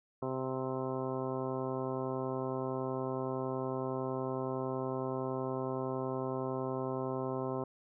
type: harmonic tone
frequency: 130.8 Hz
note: C3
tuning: in tune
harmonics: 1 / 2 / 3 / 4 / 5 / 6 / 7 / 8 / 10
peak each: -41 / -40 / -38 / -41 / -43 / -47 / -47 / -44 / -51 dBFS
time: 0.22-7.64 s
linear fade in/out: 5 ms
effects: none